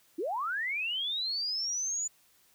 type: linear sweep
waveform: sine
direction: up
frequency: 283.8 to 7030 Hz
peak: -30 dBFS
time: 0.18-2.08 s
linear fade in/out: 10 ms
effects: white hiss -65 dBFS RMS until 2.54 s